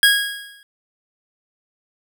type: tone with exponential decay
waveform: 25% pulse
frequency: 1645 Hz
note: G#6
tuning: 17 cents flat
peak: -4 dBFS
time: 0.03-0.63 s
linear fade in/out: 1 ms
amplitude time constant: 130 ms
effects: none